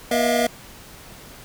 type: tone cluster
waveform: square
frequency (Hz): 240.9 / 480 / 631 / 663 / 702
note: B3 / B4 / D#5 / E5 / F5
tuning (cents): -43 / -49 / +24 / +10 / +9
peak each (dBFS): -25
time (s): 0.11-0.47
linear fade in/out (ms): 5
effects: pink hiss -43 dBFS RMS until 1.44 s